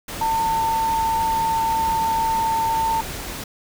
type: tone in noise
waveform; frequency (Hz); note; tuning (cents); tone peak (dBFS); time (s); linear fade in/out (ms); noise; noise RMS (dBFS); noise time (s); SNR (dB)
sine; 899; A5; +37; -18; 0.21-3.01; 5; pink; -31; 0.08-3.44; +10
effects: none